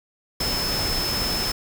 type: tone in noise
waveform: sine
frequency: 5240 Hz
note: E8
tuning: 11 cents flat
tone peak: -25 dBFS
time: 0.4-1.52 s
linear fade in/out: 5 ms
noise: pink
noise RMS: -27 dBFS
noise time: 0.4-1.52 s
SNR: -1 dB
effects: none